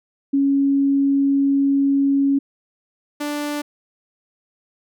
sine / sawtooth tone pair in turn, 277.2 / 293.7 Hz, C#4 / D4, 0 / 0 cents, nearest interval minor second, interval 100 cents, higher second, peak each -14 / -19 dBFS, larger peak first, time 0.33-2.39 / 3.2-3.62 s, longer first, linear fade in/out 10 ms, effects none

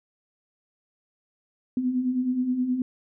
sine beating tone pair, 244.7 / 254.2 Hz, B3 / C4, -16 / -50 cents, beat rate 9.5 Hz, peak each -31 / -23 dBFS, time 1.77-2.82 s, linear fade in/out 2 ms, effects none

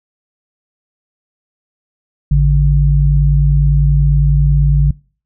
sine tone pair together, 54.01 / 144.2 Hz, A1 / D3, -31 / -31 cents, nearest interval octave + perfect fourth, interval 1700 cents, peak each -10 dBFS, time 2.31-4.91 s, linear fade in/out 5 ms, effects noise-tail reverb RT60 0.4 s tail -24 dB re dry

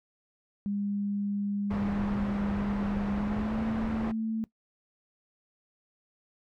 sine tone with pitch glide, 202.4 to 222 Hz, G#3 to A3, -44 to +16 cents, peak -28 dBFS, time 0.66-4.44 s, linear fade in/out 0 ms, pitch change +160 cents, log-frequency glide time 3.15-3.63 s
pink low-pass noise, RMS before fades -36 dBFS, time 1.7-4.12 s, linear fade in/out 10 ms, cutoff 1400 Hz, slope 12 dB/octave
effects noise-tail reverb RT60 0.1 s tail -19 dB re dry

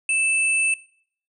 sine tone pair together, 2637 / 8870 Hz, E7 / C#9, 0 / 0 cents, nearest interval octave + major sixth, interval 2100 cents, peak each -19 / -26 dBFS, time 0.09-0.74 s, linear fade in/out 2 ms, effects noise-tail reverb RT60 0.6 s tail -21 dB re dry

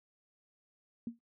sine tone with exponential decay, 233.1 Hz, A#3, in tune, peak -32 dBFS, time 1.07-1.19 s, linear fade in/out 2 ms, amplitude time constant 24 ms, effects noise-tail reverb RT60 0.1 s tail -17 dB re dry

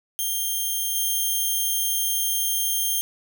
5% pulse tone with level steps, 3188 Hz, G7, 28 cents sharp, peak -15 / -13 dBFS, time 0.19-3.01 s, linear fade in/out 0 ms, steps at 0.95 s, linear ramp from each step 10 ms, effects none

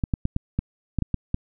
clicks, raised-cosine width 5 ms, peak -10 dBFS, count 9, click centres 0.038 / 0.138 / 0.254 / 0.364 / 0.59 / 0.987 / 1.023 / 1.143 / 1.344 s, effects none

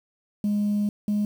sine tone pair in turn, 206.7 / 207.8 Hz, G#3 / G#3, -8 / +1 cents, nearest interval unison, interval 9 cents, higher second, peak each -19 dBFS, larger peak neither, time 0.44-0.89 / 1.08-1.25 s, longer first, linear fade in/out 2 ms, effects tanh soft clip ceiling -19 dBFS + 8-bit

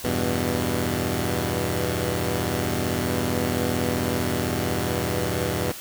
10% pulse chord, E minor, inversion none, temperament equal, 82.41 / 98 / 123.47 Hz, E2 / G2 / B2, 0 / 0 / 0 cents, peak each -19 / -20 / -19 dBFS, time 0.04-5.72 s, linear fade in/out 5 ms, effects white hiss -38 dBFS RMS until 5.8 s

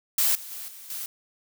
blue noise with level steps, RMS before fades -22 / -40 / -37 / -44 / -34 dBFS, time 0.18-1.06 s, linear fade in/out 2 ms, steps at 0.35 / 0.51 / 0.68 / 0.9 s, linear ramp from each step 2 ms, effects none

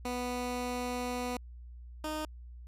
15% pulse tone pair in turn, 246.9 / 308.4 Hz, B3 / D#4, 0 / -15 cents, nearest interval major third, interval 385 cents, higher second, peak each -27 / -28 dBFS, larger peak first, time 0.05-1.37 / 2.04-2.25 s, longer first, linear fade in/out 2 ms, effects added 60 Hz sine -45 dBFS peak until 2.67 s + resampled to 32000 Hz

